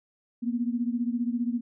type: beating tone pair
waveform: sine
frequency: 234.8 / 249.8 Hz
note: A#3 / B3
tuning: +13 / +20 cents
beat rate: 15 Hz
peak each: -27 / -30 dBFS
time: 0.42-1.61 s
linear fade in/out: 20 ms
effects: none